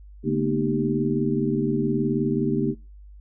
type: tone cluster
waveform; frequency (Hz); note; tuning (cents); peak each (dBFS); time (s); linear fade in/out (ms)
sine; 142.9 / 222.3 / 241.4 / 307.3 / 391.4; D3 / A3 / B3 / D#4 / G4; -47 / +18 / -39 / -21 / -3; -27; 0.23-2.75; 50
effects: noise-tail reverb RT60 0.3 s tail -24 dB re dry + added 50 Hz sine -42 dBFS peak until 3.2 s